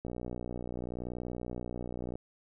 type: click train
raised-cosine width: 2 ms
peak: -25 dBFS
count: 129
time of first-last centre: 0.05-2.155 s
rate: 60.8 Hz
effects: none